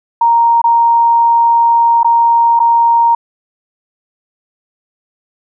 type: tone with dropouts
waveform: sine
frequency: 932 Hz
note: A#5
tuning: 1 cent flat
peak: -6 dBFS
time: 0.21-3.15 s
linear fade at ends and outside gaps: 5 ms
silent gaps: 0.617-0.64 / 2.032-2.045 / 2.593-2.6 s
effects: none